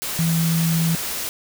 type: tone in noise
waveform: sine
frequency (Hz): 164.81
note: E3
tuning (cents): 0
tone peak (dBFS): -17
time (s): 0.19-0.95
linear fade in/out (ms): 0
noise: white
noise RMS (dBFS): -27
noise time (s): 0.02-1.29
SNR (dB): +7
effects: none